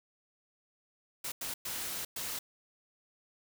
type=noise bursts at uneven times; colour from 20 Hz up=white; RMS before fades=-38 dBFS; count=4; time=1.24-1.32 / 1.41-1.54 / 1.65-2.05 / 2.16-2.39 s; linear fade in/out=5 ms; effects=none